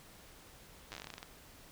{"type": "slowing click train", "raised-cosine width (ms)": 0.2, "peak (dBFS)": -27, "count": 14, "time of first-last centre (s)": [0.92, 1.229], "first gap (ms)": 9, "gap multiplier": 1.15, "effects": ["pink hiss -57 dBFS RMS until 1.71 s"]}